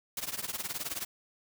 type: noise with tremolo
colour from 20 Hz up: white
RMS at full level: -33 dBFS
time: 0.17-1.05 s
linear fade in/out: 2 ms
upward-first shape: triangle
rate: 19 Hz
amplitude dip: 95%
effects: none